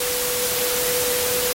sine tone in noise, 493.9 Hz, B4, in tune, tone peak -26 dBFS, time 0-1.53 s, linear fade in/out 5 ms, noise white, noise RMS -23 dBFS, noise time 0-1.53 s, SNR -6 dB, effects AAC 48 kbps

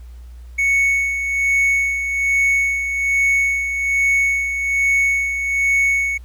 triangle tone with tremolo, 2217 Hz, C#7, in tune, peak -11 dBFS, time 0.58-6.18 s, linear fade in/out 10 ms, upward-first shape sine, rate 1.2 Hz, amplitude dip 55%, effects added 60 Hz sine -34 dBFS peak until 6.24 s + pink hiss -56 dBFS RMS until 6.24 s

